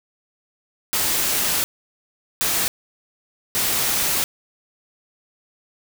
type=noise bursts at uneven times; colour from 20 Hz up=white; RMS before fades=-21 dBFS; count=3; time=0.93-1.64 / 2.41-2.68 / 3.55-4.24 s; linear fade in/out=0 ms; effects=none